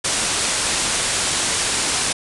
white low-pass noise, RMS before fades -21 dBFS, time 0.04-2.13 s, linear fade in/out 10 ms, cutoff 10000 Hz, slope 96 dB/octave, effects none

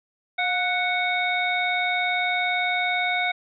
harmonic tone with a mistuned harmonic, 740 Hz, F#5, in tune, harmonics 1 / 2 / 3 / 5, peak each -26 / -30 / -24 / -31 dBFS, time 0.38-3.32 s, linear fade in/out 10 ms, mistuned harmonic 1, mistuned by -53 cents, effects none

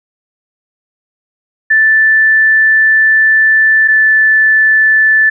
sine tone pair in turn, 1760 / 1752.1 Hz, A6 / A6, 0 / -8 cents, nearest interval unison, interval 8 cents, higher first, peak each -5 dBFS, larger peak neither, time 1.7-3.88 / 3.88-5.3 s, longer first, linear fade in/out 10 ms, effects none

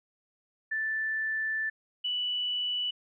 sine tone pair in turn, 1761 / 2962 Hz, A6 / F#7, +1 / +1 cents, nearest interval major sixth, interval 900 cents, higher second, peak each -28 dBFS, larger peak neither, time 0.71-1.7 / 2.04-2.91 s, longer first, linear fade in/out 10 ms, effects none

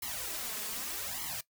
white noise with flanger, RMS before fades -38 dBFS, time 0.02-1.41 s, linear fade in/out 5 ms, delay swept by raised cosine 0.95 to 4.75 ms, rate 0.83 Hz, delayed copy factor +1, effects noise-tail reverb RT60 0.1 s tail -19 dB re dry

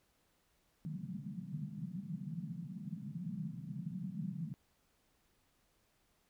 pink band-pass noise, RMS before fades -43 dBFS, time 0.85-4.54 s, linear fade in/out 0 ms, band 150 to 200 Hz, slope 48 dB/octave, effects pink hiss -75 dBFS RMS until 6.29 s

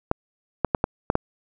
clicks, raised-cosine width 1 ms, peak -5 dBFS, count 6, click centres 0.114 / 0.647 / 0.748 / 0.841 / 1.101 / 1.154 s, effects none

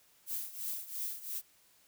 violet noise with tremolo, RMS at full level -36 dBFS, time 0.26-1.42 s, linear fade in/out 50 ms, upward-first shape triangle, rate 2.9 Hz, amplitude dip 85%, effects white hiss -66 dBFS RMS until 1.87 s

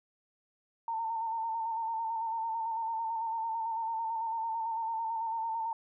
sine tone with vibrato, 904 Hz, A5, 47 cents sharp, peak -31 dBFS, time 0.88-5.73 s, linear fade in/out 2 ms, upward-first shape square, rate 9 Hz, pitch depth 31 cents each way, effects none

